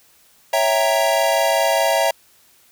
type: chord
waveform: square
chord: C# diminished seventh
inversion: none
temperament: equal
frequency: 554.4 / 659.3 / 784 / 932.3 Hz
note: C#5 / E5 / G5 / Bb5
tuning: 0 / 0 / 0 / 0 cents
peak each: -22 / -19 / -24 / -23 dBFS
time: 0.53-2.11 s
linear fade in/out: 5 ms
effects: white hiss -54 dBFS RMS until 2.71 s